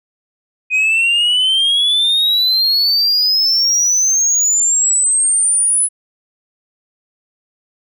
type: exponential sweep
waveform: sine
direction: up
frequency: 2489 to 10170 Hz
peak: -8 dBFS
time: 0.7-5.89 s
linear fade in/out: 50 ms
effects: tanh soft clip ceiling -10 dBFS